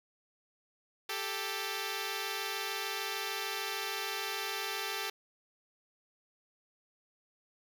5% pulse tone pair together, 393.3 / 440 Hz, G4 / A4, +6 / 0 cents, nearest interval major second, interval 194 cents, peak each -26 dBFS, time 1.09-5.1 s, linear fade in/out 5 ms, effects none

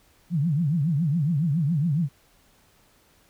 sine tone with vibrato, 155.56 Hz, D#3, in tune, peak -20 dBFS, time 0.3-2.09 s, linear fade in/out 50 ms, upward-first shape triangle, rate 7.2 Hz, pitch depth 280 cents each way, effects pink hiss -60 dBFS RMS until 3.29 s

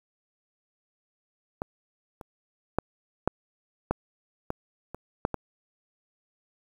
clicks, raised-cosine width 1 ms, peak -16 / -27 / -9 / -8 / -10 / -15 / -23 / -9 / -15 dBFS, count 9, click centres 1.619 / 2.212 / 2.786 / 3.276 / 3.91 / 4.504 / 4.946 / 5.251 / 5.343 s, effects 8-bit

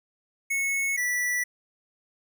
square tone pair in turn, 2198 / 1961.8 Hz, C#7 / B6, -15 / -12 cents, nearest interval major second, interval 197 cents, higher first, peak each -25 dBFS, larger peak neither, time 0.5-0.97 / 0.97-1.44 s, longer neither, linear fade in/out 10 ms, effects none

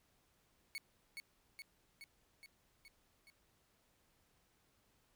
30% pulse tone with echo, 2217 Hz, C#7, in tune, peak -39 dBFS, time 0.75-0.78 s, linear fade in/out 0 ms, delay 420 ms, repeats 6, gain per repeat -3 dB, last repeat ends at 3.3 s, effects pink hiss -75 dBFS RMS until 5.15 s

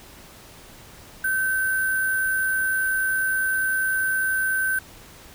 sine tone with sample-and-hold, 1540 Hz, G6, 31 cents flat, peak -20 dBFS, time 1.24-4.79 s, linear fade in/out 5 ms, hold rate 11025 Hz, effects pink hiss -46 dBFS RMS until 5.34 s

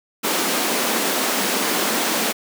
pink high-pass noise, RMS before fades -21 dBFS, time 0.23-2.33 s, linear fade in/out 20 ms, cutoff 200 Hz, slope 48 dB/octave, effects none

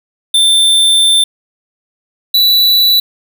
square tone pair in turn, 3560 / 3954 Hz, A7 / B7, +20 / +1 cents, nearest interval major second, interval 181 cents, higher second, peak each -7 dBFS, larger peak neither, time 0.34-1.24 / 2.34-3 s, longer first, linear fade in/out 5 ms, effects none

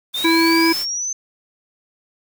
white noise, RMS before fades -30 dBFS, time 0.13-0.86 s, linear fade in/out 50 ms
sine linear sweep, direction up, 3568 to 6250 Hz, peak -21 dBFS, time 0.14-1.13 s, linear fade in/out 5 ms
harmonic tone, 329.6 Hz, E4, in tune, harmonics 1 / 3 / 5 / 7, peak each -14 / -21 / -25 / -20 dBFS, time 0.24-0.73 s, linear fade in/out 10 ms
effects none

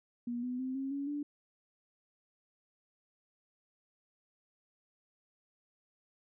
sine tone with pitch steps, 240 / 249.5 / 259.3 / 269.5 / 280.2 / 291.2 Hz, B3 / B3 / C4 / C#4 / C#4 / D4, -49 / +18 / -15 / -49 / +19 / -15 cents, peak -34 dBFS, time 0.27-1.23 s, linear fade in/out 5 ms, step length 160 ms, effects none

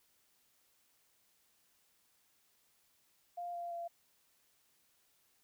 sine tone with pitch steps, 700 / 692.4 / 684.8 Hz, F5 / F5 / F5, +4 / -15 / -34 cents, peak -39 dBFS, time 3.37-3.88 s, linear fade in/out 10 ms, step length 170 ms, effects white hiss -73 dBFS RMS until 5.43 s

